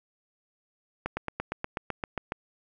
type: slowing click train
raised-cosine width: 0.5 ms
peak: -15 dBFS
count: 11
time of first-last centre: 1.06-2.321 s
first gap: 110 ms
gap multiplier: 1.03
effects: none